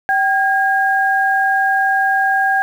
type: tone pair together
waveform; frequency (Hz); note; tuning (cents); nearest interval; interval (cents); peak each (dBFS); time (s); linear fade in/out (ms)
sine; 775 / 1626.1; G5 / G#6; -20 / -37; octave + minor second; 1283; -15; 0.09-2.62; 0
effects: 7-bit